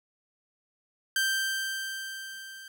sawtooth tone with level ramp, 1568 Hz, G6, in tune, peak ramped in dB -20 to -40 dBFS, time 1.16-2.68 s, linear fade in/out 2 ms, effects 10-bit

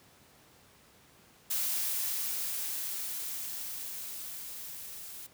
blue noise with level ramp, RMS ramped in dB -31 to -45 dBFS, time 1.5-5.27 s, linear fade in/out 10 ms, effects pink hiss -60 dBFS RMS until 5.33 s + high-pass 80 Hz 12 dB/octave

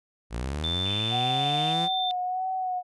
sawtooth linear sweep, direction up, 53.7 to 174.61 Hz, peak -25 dBFS, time 0.3-1.89 s, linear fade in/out 50 ms
sine tone with pitch glide, 3546 to 3569 Hz, A7 to A7, +13 to +24 cents, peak -27 dBFS, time 0.64-2.11 s, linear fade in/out 0 ms, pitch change +11 cents, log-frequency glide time 1.34-1.71 s
pink band-pass noise, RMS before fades -41 dBFS, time 0.85-1.74 s, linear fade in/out 10 ms, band 2400 to 3400 Hz, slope 96 dB/octave
sine tone with vibrato, 740 Hz, F#5, in tune, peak -26 dBFS, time 1.1-2.83 s, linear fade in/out 50 ms, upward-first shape sine, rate 1.6 Hz, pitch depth 33 cents each way
effects resampled to 24000 Hz

